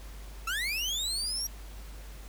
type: linear sweep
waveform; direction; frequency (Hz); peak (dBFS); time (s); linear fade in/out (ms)
30% pulse; up; 1291 to 5740; -27; 0.47-1.47; 5
effects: added 50 Hz sine -42 dBFS peak until 2.28 s + pink hiss -52 dBFS RMS until 2.28 s